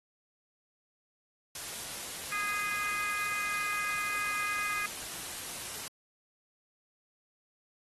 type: noise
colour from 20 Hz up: white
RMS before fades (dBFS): -40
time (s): 1.55-5.88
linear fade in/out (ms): 2
type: harmonic tone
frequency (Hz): 412.6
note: G#4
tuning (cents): -11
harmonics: 3 / 4 / 5 / 6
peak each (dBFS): -37 / -39 / -39 / -38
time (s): 2.32-4.86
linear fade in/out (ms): 2
effects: AAC 32 kbps